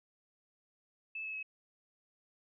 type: tone with pitch steps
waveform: sine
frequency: 2620 / 2594 / 2569 Hz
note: E7 / E7 / E7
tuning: -11 / -28 / -45 cents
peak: -38 dBFS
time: 1.15-1.429 s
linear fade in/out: 5 ms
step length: 93 ms
effects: none